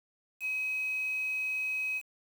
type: tone with quantisation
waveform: sine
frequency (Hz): 2538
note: D#7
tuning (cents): +34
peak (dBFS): -30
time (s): 0.4-2.02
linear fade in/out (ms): 50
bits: 8
effects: none